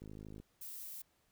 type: click train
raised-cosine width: 3 ms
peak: -37 dBFS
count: 21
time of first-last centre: 0.02-0.4 s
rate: 52.6 Hz
type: noise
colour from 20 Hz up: violet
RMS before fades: -47 dBFS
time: 0.61-1.02 s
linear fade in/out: 5 ms
effects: pink hiss -75 dBFS RMS until 1.31 s